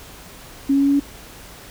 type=tone with pitch steps; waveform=sine; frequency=275.6 / 277.4 / 279.1 / 280.9 / 282.7 Hz; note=C#4 / C#4 / C#4 / C#4 / C#4; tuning=-10 / +1 / +12 / +23 / +34 cents; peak=-13 dBFS; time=0.69-1 s; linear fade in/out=10 ms; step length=62 ms; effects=added 50 Hz sine -48 dBFS peak until 1.7 s + pink hiss -41 dBFS RMS until 1.7 s